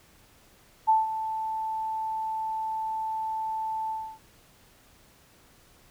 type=tone with ADSR envelope; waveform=sine; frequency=880 Hz; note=A5; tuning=in tune; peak=-16 dBFS; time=0.87-4.19 s; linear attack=23 ms; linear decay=170 ms; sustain=-12 dB; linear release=290 ms; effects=pink hiss -58 dBFS RMS until 5.9 s